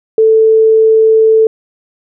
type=tone; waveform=sine; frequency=441.9 Hz; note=A4; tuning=7 cents sharp; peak=-4 dBFS; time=0.18-1.47 s; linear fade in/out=2 ms; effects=none